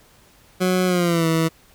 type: tone with pitch glide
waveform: 20% pulse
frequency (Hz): 183.6 to 162.63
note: F#3 to E3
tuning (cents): -13 to -23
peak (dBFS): -12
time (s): 0.6-1.49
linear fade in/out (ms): 20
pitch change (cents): -210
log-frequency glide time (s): 0.86-1.27
effects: pink hiss -53 dBFS RMS until 1.74 s

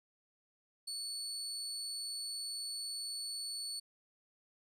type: tone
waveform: 30% pulse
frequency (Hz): 4442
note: C#8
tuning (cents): +3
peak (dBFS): -36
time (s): 0.87-3.8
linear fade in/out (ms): 10
effects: resampled to 32000 Hz

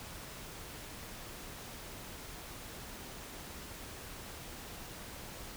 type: silence
effects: pink hiss -47 dBFS RMS until 5.56 s

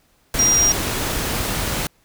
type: tone in noise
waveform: sine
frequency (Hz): 5700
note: F8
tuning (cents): +34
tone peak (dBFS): -13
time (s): 0.39-0.72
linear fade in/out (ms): 2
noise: pink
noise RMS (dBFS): -23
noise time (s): 0.34-1.87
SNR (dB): +7
effects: pink hiss -60 dBFS RMS until 2.04 s

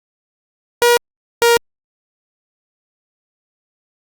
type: tone pair in turn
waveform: sawtooth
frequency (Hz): 478.6 / 469.8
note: A#4 / A#4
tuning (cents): +46 / +13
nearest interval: unison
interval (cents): 33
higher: first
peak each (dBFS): -5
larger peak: neither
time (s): 0.82-0.97 / 1.42-1.57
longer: neither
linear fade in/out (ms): 0
effects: Opus 48 kbps

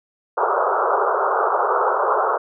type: band-pass noise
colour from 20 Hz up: white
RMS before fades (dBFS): -19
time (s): 0.37-2.38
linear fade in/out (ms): 10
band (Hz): 380 to 1400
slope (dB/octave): 96
effects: none

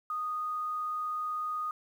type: tone with quantisation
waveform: sine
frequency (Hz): 1238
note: D#6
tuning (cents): -9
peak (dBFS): -31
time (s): 0.1-1.71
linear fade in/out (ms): 2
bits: 10
effects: none

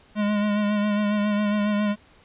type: tone with vibrato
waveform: square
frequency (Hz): 207.7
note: G#3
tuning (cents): 0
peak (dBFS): -21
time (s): 0.15-1.96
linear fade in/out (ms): 50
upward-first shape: sine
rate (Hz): 7.3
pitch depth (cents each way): 29
effects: pink hiss -55 dBFS RMS until 2.24 s + resampled to 8000 Hz

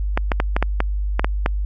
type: clicks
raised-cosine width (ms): 0.5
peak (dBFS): -3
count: 9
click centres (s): 0.175 / 0.318 / 0.401 / 0.565 / 0.626 / 0.804 / 1.195 / 1.245 / 1.461
effects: added 50 Hz sine -19 dBFS peak until 1.65 s

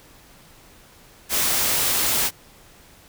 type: noise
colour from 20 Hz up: white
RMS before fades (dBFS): -21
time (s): 1.29-2.31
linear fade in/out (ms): 50
effects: pink hiss -50 dBFS RMS until 3.08 s

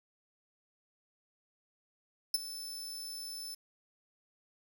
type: tone with ADSR envelope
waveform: sawtooth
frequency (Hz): 5274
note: E8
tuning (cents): 0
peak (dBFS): -21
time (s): 2.34-3.55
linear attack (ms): 4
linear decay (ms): 24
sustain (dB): -17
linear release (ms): 11
effects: 9-bit

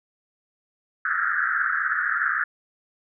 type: band-pass noise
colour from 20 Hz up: pink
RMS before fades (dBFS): -24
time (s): 1.05-2.44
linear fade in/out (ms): 5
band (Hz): 1300 to 1800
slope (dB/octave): 96
effects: none

